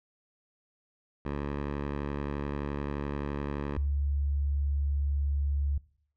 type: tone pair in turn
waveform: 10% pulse / sine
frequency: 71.6 / 70.94 Hz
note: D2 / C#2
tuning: -43 / +41 cents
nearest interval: unison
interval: 16 cents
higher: first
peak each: -23 / -26 dBFS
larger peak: first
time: 1.25-3.77 / 3.77-5.78 s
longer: first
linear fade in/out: 5 ms
effects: noise-tail reverb RT60 0.6 s tail -21 dB re dry + low-pass 2000 Hz 12 dB/octave